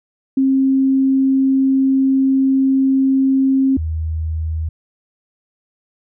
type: tone pair in turn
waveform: sine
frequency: 267.4 / 79.72 Hz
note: C4 / D#2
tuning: +38 / +43 cents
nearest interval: octave + major sixth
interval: 2095 cents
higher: first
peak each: -11 / -18 dBFS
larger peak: first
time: 0.37-3.77 / 3.77-4.69 s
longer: first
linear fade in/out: 5 ms
effects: none